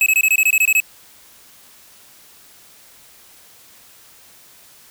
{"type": "tone bursts", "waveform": "square", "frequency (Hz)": 2574, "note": "E7", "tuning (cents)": -42, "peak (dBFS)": -12, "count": 11, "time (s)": [0.01, 0.802], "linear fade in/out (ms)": 2, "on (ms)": 52, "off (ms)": 22, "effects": ["white hiss -47 dBFS RMS until 4.9 s"]}